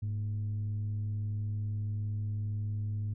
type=tone with frequency modulation; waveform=sine; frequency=103.83 Hz; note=G#2; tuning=in tune; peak=-30 dBFS; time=0.02-3.14 s; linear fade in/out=10 ms; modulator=126 Hz; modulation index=0.26; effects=tanh soft clip ceiling -27 dBFS